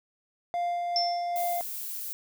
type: tone with tremolo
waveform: triangle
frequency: 698.5 Hz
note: F5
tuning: in tune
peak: -24 dBFS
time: 0.54-1.61 s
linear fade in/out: 0 ms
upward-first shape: sine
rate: 2.5 Hz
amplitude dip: 25%
type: tone with exponential decay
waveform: sine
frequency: 5350 Hz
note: E8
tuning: 25 cents sharp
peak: -22 dBFS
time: 0.96-1.4 s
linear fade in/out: 1 ms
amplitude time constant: 94 ms
type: noise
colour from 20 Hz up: violet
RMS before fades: -36 dBFS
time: 1.36-2.13 s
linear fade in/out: 0 ms
effects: none